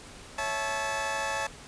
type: chord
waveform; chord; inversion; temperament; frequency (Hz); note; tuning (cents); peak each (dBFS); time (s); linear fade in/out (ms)
20% pulse; A major; first; equal with one note detuned; 554.4 / 659.3 / 867.9; C#5 / E5 / A5; 0 / 0 / -24; -30 / -32 / -26; 0.38-1.47; 5
effects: pink hiss -47 dBFS RMS until 1.67 s + resampled to 22050 Hz